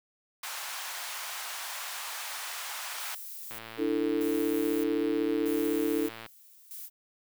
pink high-pass noise, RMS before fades -38 dBFS, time 0.43-3.15 s, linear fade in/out 5 ms, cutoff 820 Hz, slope 24 dB/octave
violet noise with tremolo, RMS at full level -42 dBFS, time 2.96-6.9 s, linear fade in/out 50 ms, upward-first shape square, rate 0.8 Hz, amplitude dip 80%
click train, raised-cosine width 0.3 ms, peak -26 dBFS, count 312, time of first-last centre 3.51-6.262 s, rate 113 Hz
sine chord, D suspended second, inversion none, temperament equal with one note detuned, 293.7 / 329.6 / 444.1 Hz, D4 / E4 / A4, 0 / 0 / +16 cents, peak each -30 dBFS, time 3.77-6.1 s, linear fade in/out 50 ms
effects none

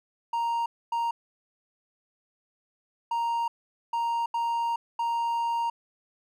triangle tone bursts at uneven times, 932.3 Hz, A#5, in tune, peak -23 dBFS, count 6, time 0.33-0.66 / 0.92-1.11 / 3.11-3.48 / 3.93-4.26 / 4.34-4.76 / 4.99-5.7 s, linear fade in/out 5 ms, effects none

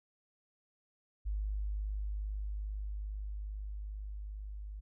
sine tone with level ramp, 51.2 Hz, G#1, 24 cents flat, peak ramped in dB -32 to -41 dBFS, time 1.25-4.81 s, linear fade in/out 20 ms, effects none

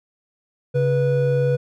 triangle tone pair together, 137.39 / 489.6 Hz, C#3 / B4, -15 / -15 cents, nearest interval octave + minor seventh, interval 2200 cents, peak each -17 dBFS, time 0.74-1.57 s, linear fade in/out 20 ms, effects none

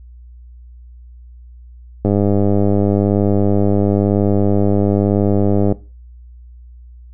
click train, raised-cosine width 2 ms, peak -3 dBFS, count 372, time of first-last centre 2.05-5.723 s, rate 101 Hz, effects noise-tail reverb RT60 0.3 s tail -18 dB re dry + added 60 Hz sine -36 dBFS peak until 7.13 s

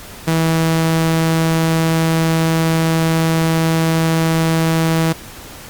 sawtooth tone, 162.6 Hz, E3, 23 cents flat, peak -9 dBFS, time 0.27-5.13 s, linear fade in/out 10 ms, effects pink hiss -35 dBFS RMS until 5.69 s + Opus 48 kbps

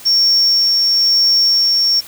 sine tone with tremolo, 5490 Hz, F8, 31 cents flat, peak -7 dBFS, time 0.05-2.01 s, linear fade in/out 20 ms, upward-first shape sine, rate 1 Hz, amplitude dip 25%, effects tanh soft clip ceiling -7 dBFS + white hiss -36 dBFS RMS until 2.07 s

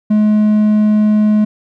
triangle tone, 212.2 Hz, G#3, 38 cents sharp, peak -6 dBFS, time 0.1-1.45 s, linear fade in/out 10 ms, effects none

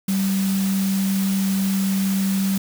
sine tone in noise, 193.7 Hz, G3, 20 cents flat, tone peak -18 dBFS, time 0.08-2.58 s, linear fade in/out 5 ms, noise white, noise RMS -31 dBFS, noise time 0.08-2.58 s, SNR +10 dB, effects none

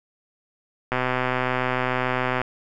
click train, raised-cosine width 0.5 ms, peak -8 dBFS, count 191, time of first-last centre 0.92-2.416 s, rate 127 Hz, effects none

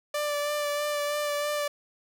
sawtooth tone with vibrato, 587.3 Hz, D5, in tune, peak -23 dBFS, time 0.14-1.68 s, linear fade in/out 5 ms, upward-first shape sine, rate 3.1 Hz, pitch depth 18 cents each way, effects none

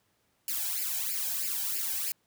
blue noise with flanger, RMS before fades -32 dBFS, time 0.48-2.12 s, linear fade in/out 2 ms, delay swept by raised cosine 0.41 to 1.3 ms, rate 3.1 Hz, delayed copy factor +0.8, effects pink hiss -72 dBFS RMS until 2.26 s + high-pass 80 Hz 12 dB/octave

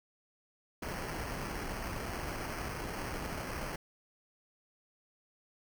pink noise with sample-and-hold, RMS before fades -39 dBFS, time 0.82-3.76 s, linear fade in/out 5 ms, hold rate 3675 Hz, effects none

